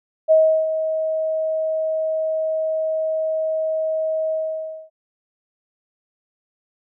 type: tone with ADSR envelope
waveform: sine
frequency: 634 Hz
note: D#5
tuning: 32 cents sharp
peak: -9 dBFS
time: 0.28-4.9 s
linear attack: 32 ms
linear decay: 350 ms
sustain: -10 dB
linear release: 580 ms
effects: none

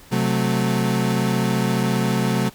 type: chord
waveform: 35% pulse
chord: F# diminished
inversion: second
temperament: equal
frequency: 130.81 / 185 / 220 Hz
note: C3 / F#3 / A3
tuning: 0 / 0 / 0 cents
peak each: -21 dBFS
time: 0.11-2.5 s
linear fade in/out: 20 ms
effects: pink hiss -47 dBFS RMS until 2.54 s

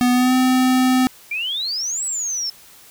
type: tone with pitch glide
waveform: square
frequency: 247.2 to 256.2 Hz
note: B3 to C4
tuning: +2 to -36 cents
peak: -14 dBFS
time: 0.01-1.07 s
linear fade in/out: 0 ms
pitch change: +62 cents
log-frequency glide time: 0.12-0.34 s
type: exponential two-way sweep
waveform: sine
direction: up then down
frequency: 2317 to 7980 to 5270 Hz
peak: -21 dBFS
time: 1.31-2.5 s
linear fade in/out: 5 ms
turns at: 2.04 s
effects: white hiss -46 dBFS RMS until 2.9 s

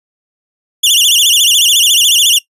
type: tone with vibrato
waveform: sawtooth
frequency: 3136 Hz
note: G7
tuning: in tune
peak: -3 dBFS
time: 0.83-2.39 s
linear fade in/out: 10 ms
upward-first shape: sine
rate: 14 Hz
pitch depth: 210 cents each way
effects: noise-tail reverb RT60 0.1 s tail -20 dB re dry + resampled to 32000 Hz

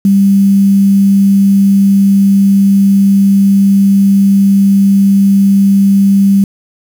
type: tone with quantisation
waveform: sine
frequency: 197.2 Hz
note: G3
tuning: 11 cents sharp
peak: -4 dBFS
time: 0.05-6.44 s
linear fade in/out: 2 ms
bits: 5
effects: none

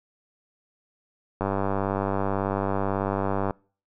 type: click train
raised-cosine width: 1 ms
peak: -12 dBFS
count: 207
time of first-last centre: 1.41-3.508 s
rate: 98.2 Hz
effects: noise-tail reverb RT60 0.4 s tail -25 dB re dry

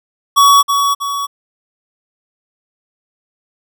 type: tone with echo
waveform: square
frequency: 1127 Hz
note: C#6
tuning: 28 cents sharp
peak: -6 dBFS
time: 0.36-0.63 s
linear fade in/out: 20 ms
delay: 320 ms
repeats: 2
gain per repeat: -6 dB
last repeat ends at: 1.27 s
effects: none

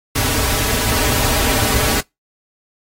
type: noise with comb filter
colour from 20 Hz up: pink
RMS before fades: -17 dBFS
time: 0.15-2.01 s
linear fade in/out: 10 ms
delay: 5.7 ms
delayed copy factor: -0.95
effects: noise-tail reverb RT60 0.2 s tail -26 dB re dry + AAC 48 kbps

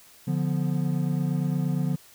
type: chord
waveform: triangle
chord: B diminished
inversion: first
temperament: equal with one note detuned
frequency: 145.99 / 174.61 / 246.9 Hz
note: D3 / F3 / B3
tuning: -10 / 0 / 0 cents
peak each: -24 / -25 / -30 dBFS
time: 0.27-1.96 s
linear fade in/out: 10 ms
effects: white hiss -53 dBFS RMS until 2.14 s

